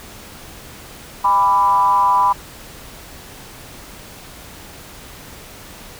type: tone with frequency modulation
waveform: sine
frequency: 993 Hz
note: B5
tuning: 9 cents sharp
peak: -11 dBFS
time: 1.24-2.33 s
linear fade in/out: 10 ms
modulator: 183 Hz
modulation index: 0.67
effects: pink hiss -38 dBFS RMS until 5.99 s